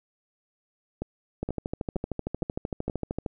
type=two click trains; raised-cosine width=2 ms; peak=-16 / -17 dBFS; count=25 / 5; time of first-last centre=1.43-3.262 / 1.02-2.898 s; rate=13.1 / 2.13 Hz; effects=none